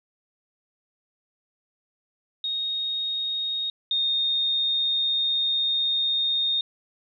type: tone pair in turn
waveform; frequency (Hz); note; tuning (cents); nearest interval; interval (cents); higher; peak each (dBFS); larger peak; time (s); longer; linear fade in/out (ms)
sine; 3729 / 3682; A#7 / A#7; 0 / -22; unison; 22; first; -25 / -21; second; 2.44-3.7 / 3.91-6.61; second; 2
effects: none